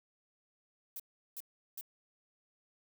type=noise bursts; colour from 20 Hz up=violet; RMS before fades=-43 dBFS; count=3; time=0.96-1.811 s; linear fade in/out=2 ms; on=37 ms; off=370 ms; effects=none